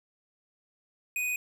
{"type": "tone", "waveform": "square", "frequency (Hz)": 2489, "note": "D#7", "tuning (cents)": 0, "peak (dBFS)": -29, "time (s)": [1.16, 1.36], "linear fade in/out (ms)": 2, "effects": []}